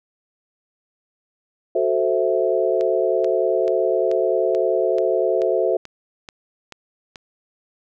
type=chord; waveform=sine; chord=F# half-diminished seventh; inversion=none; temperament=equal; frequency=370 / 440 / 523.3 / 659.3 Hz; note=F#4 / A4 / C5 / E5; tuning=0 / 0 / 0 / 0 cents; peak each=-22 dBFS; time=1.75-5.77 s; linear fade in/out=5 ms
type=click train; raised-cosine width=0.2 ms; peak=-19 dBFS; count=11; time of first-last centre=2.81-7.158 s; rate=2.3 Hz
effects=none

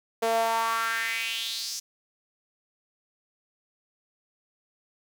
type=tone with high-pass filter sweep; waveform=sawtooth; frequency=227 Hz; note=A#3; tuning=46 cents flat; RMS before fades=-28 dBFS; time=0.22-1.8 s; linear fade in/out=10 ms; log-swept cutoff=530 to 5900 Hz; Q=4.2; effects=none

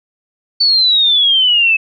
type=exponential sweep; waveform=sine; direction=down; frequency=4530 to 2588 Hz; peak=-8 dBFS; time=0.6-1.77 s; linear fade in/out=10 ms; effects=none

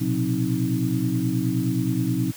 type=tone cluster; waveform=sine; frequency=119 / 128.5 / 180.2 / 264.7 / 314.3 Hz; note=A#2 / C3 / F#3 / C4 / D#4; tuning=+36 / -31 / -45 / +20 / +18 cents; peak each=-27 dBFS; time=0-2.32 s; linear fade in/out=20 ms; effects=white hiss -42 dBFS RMS until 2.36 s

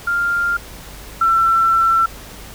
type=tone pair in turn; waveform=sine; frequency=1397 / 1344.3 Hz; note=F6 / E6; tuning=0 / +34 cents; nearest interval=minor second; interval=66 cents; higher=first; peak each=-15 / -11 dBFS; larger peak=second; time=0.07-0.57 / 1.21-2.06 s; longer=second; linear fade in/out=5 ms; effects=added 50 Hz sine -39 dBFS peak until 2.54 s + pink hiss -37 dBFS RMS until 2.54 s

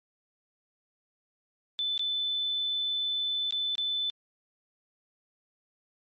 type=tone with dropouts; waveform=sine; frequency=3513 Hz; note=A7; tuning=3 cents flat; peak=-27 dBFS; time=1.79-4.1 s; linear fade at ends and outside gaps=0 ms; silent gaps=1.978-1.994 / 3.508-3.524 / 3.753-3.781 s; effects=MP3 32 kbps

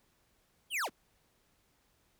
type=linear sweep; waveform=square; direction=down; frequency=3322 to 110 Hz; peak=-32 dBFS; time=0.7-0.9 s; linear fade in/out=50 ms; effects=pink hiss -72 dBFS RMS until 2.19 s

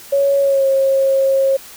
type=tone with pitch glide; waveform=sine; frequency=557 to 540.2 Hz; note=C#5 to C#5; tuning=+8 to -45 cents; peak=-11 dBFS; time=0.12-1.57 s; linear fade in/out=10 ms; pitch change=-53 cents; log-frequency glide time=0.41-0.66 s; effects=white hiss -38 dBFS RMS until 1.76 s

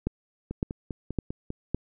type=two click trains; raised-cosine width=3 ms; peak=-20 / -13 dBFS; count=6 / 4; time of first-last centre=0.51-1.504 / 0.07-1.746 s; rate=5.03 / 1.79 Hz; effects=none

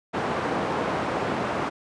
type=band-pass noise; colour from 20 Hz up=white; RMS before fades=-27 dBFS; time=0.13-1.7 s; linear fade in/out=20 ms; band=120 to 960 Hz; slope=12 dB/octave; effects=resampled to 22050 Hz

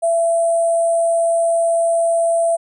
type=tone with sample-and-hold; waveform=sine; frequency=671 Hz; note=E5; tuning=31 cents sharp; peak=-13 dBFS; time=0.02-2.57 s; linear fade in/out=20 ms; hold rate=8820 Hz; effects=resampled to 32000 Hz

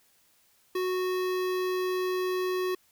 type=tone with notch filter; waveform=square; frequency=368.3 Hz; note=F#4; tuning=8 cents flat; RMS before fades=-29 dBFS; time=0.75-2.75 s; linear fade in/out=5 ms; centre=7800 Hz; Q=1.3; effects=white hiss -65 dBFS RMS until 2.91 s

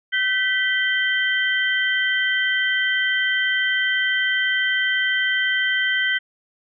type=tone cluster; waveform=sine; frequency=1532 / 1972 / 3122 Hz; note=G6 / B6 / G7; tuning=-40 / -3 / -8 cents; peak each=-22 / -21 / -25 dBFS; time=0.12-6.19 s; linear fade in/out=20 ms; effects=none

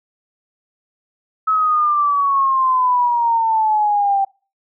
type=exponential sweep; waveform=sine; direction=down; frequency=1294 to 780 Hz; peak=-13 dBFS; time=1.47-4.25 s; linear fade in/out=10 ms; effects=noise-tail reverb RT60 0.3 s tail -21 dB re dry

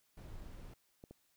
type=noise; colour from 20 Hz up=brown; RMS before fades=-49 dBFS; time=0.17-0.74 s; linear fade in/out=5 ms
type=clicks; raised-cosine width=2 ms; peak=-38 dBFS; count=2; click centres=1.039 / 1.11 s
effects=white hiss -75 dBFS RMS until 1.36 s

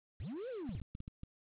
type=linear two-way sweep; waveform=triangle; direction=up then down; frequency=61.6 to 538 to 61.6 Hz; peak=-38 dBFS; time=0.2-0.8 s; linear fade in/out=0 ms; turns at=0.49 s
type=clicks; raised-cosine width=5 ms; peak=-33 dBFS; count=7; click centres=0.692 / 0.751 / 0.817 / 0.951 / 1.004 / 1.079 / 1.234 s
effects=resampled to 8000 Hz + 10-bit

